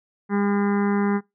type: harmonic tone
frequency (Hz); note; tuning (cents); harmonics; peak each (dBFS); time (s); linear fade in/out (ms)
202.1; G#3; -47; 1 / 2 / 4 / 5 / 6 / 7 / 8 / 9 / 10; -20 / -26 / -32 / -34 / -36 / -37 / -38 / -39 / -40; 0.29-1.21; 50
effects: noise-tail reverb RT60 0.2 s tail -23 dB re dry